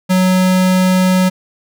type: tone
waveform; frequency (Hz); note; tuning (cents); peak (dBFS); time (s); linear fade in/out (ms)
square; 185; F#3; 0; -10; 0.09-1.3; 20
effects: none